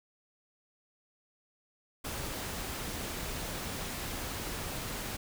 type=noise; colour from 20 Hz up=pink; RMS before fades=-38 dBFS; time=2.04-5.17 s; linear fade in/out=10 ms; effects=none